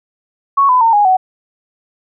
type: tone with pitch steps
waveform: sine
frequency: 1108.7 / 1005 / 911 / 825.8 / 748.6 Hz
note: C#6 / B5 / A#5 / G#5 / F#5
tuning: 0 / +30 / -40 / -10 / +20 cents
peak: -7 dBFS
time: 0.57-1.17 s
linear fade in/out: 10 ms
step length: 120 ms
effects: none